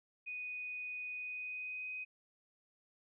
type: tone with pitch glide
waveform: sine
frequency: 2485 to 2508 Hz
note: D#7 to D#7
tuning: -3 to +13 cents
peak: -40 dBFS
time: 0.26-2.05 s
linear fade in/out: 20 ms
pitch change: +16 cents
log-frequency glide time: 1.12-1.91 s
effects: none